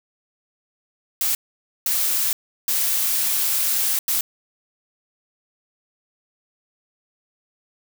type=noise bursts at uneven times; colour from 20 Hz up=blue; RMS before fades=-21 dBFS; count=4; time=1.21-1.35 / 1.86-2.33 / 2.68-3.99 / 4.08-4.21 s; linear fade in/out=2 ms; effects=none